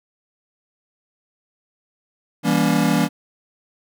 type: chord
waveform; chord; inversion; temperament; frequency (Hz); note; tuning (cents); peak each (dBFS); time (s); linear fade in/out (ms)
square; E diminished seventh; none; just; 164.81 / 197.78 / 237.3 / 284.8; E3 / G3 / Bb3 / Db4; 0 / +16 / +31 / +47; -22; 2.43-3.09; 50
effects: none